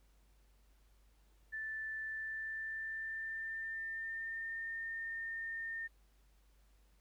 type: tone with pitch glide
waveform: sine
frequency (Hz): 1760 to 1818.9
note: A6 to A#6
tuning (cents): 0 to -43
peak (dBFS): -39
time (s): 1.52-5.88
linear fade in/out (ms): 20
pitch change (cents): +57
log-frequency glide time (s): 2.04-4.7
effects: added 50 Hz sine -65 dBFS peak until 7 s + pink hiss -75 dBFS RMS until 7 s